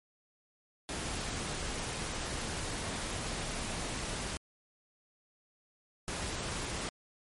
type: noise bursts at uneven times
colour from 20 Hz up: pink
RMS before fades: -37 dBFS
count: 2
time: 0.89-4.37 / 6.08-6.89 s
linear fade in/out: 0 ms
effects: MP3 48 kbps